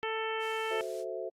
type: harmonic tone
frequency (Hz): 442.9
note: A4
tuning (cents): +11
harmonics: 1 / 2 / 3 / 4 / 5 / 6 / 7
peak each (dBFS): -35 / -38 / -40 / -41 / -42 / -43 / -43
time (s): 0.03-0.81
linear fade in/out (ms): 0
type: noise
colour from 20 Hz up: blue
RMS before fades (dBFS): -47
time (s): 0.39-1.05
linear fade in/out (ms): 50
type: chord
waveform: sine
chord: F# half-diminished seventh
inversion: none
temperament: equal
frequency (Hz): 370 / 440 / 523.3 / 659.3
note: F#4 / A4 / C5 / E5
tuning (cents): 0 / 0 / 0 / 0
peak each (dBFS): -40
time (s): 0.7-1.3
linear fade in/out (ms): 20
effects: low-pass 8000 Hz 12 dB/octave + Opus 48 kbps